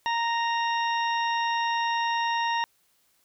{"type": "harmonic tone", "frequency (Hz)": 930, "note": "A#5", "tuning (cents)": -4, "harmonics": [1, 2, 3, 4, 6], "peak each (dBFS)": [-25, -31, -35, -37, -41], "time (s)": [0.06, 2.64], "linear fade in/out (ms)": 0, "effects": ["white hiss -67 dBFS RMS until 3.24 s"]}